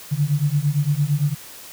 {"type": "beating tone pair", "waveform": "sine", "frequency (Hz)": [141.4, 150.2], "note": ["C#3", "D3"], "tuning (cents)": [35, 39], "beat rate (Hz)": 8.8, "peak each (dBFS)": -20, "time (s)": [0.11, 1.35], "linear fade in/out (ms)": 20, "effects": ["white hiss -40 dBFS RMS until 1.72 s"]}